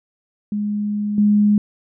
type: tone with level steps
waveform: sine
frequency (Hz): 207.7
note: G#3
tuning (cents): 0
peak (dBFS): -19 / -11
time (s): 0.52-1.58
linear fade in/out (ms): 2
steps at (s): 1.18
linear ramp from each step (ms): 2
effects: none